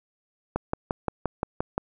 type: click train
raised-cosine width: 1 ms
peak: -11 dBFS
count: 8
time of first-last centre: 0.56-1.78 s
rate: 5.74 Hz
effects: none